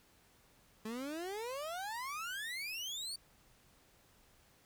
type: exponential sweep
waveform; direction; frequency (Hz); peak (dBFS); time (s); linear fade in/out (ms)
30% pulse; up; 212.3 to 4621; -37; 0.85-3.16; 5
effects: pink hiss -67 dBFS RMS until 4.65 s